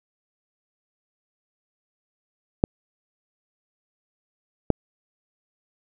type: clicks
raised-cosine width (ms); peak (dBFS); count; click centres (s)
2; -3; 2; 2.639 / 4.703
effects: none